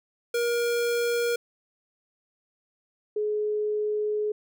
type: tone pair in turn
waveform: square / sine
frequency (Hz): 474.1 / 422.4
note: A#4 / G#4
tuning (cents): +29 / +29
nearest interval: major second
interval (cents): 200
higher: first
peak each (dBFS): -24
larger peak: neither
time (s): 0.34-1.36 / 3.16-4.32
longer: second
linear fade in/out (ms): 5
effects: none